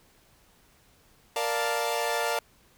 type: chord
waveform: sawtooth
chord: Bb major seventh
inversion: none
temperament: equal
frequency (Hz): 466.2 / 587.3 / 698.5 / 880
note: Bb4 / D5 / F5 / A5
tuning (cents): 0 / 0 / 0 / 0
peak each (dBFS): -28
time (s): 1.36-2.39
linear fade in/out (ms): 2
effects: pink hiss -61 dBFS RMS until 2.77 s